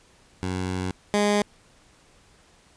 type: tone pair in turn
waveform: 15% pulse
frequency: 92.4 / 206.3 Hz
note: F#2 / G#3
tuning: -2 / -11 cents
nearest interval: octave + major second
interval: 1391 cents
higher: second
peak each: -20 / -13 dBFS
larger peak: second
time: 0.43-0.91 / 1.14-1.42 s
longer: first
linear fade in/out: 0 ms
effects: pink hiss -57 dBFS RMS until 2.76 s + resampled to 22050 Hz